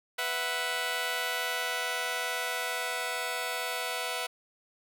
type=chord; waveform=10% pulse; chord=B suspended fourth; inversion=none; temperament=just; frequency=493.9 / 658.5 / 740.8 Hz; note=B4 / E5 / F#5; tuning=0 / -2 / +2 cents; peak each=-27 dBFS; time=0.18-4.27 s; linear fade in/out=10 ms; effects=none